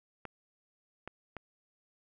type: clicks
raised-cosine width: 0.5 ms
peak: -26 dBFS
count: 3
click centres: 0.253 / 1.076 / 1.367 s
effects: none